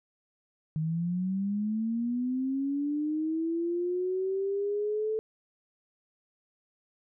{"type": "linear sweep", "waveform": "sine", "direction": "up", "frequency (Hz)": [153.9, 440], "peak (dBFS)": -27, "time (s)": [0.76, 5.19], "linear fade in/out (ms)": 0, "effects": []}